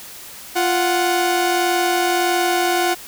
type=tone pair together; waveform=sawtooth; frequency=349.2 / 740 Hz; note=F4 / F#5; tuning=0 / 0 cents; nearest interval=octave + minor second; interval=1300 cents; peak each=-15 dBFS; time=0.55-2.95 s; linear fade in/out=20 ms; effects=white hiss -37 dBFS RMS until 3.07 s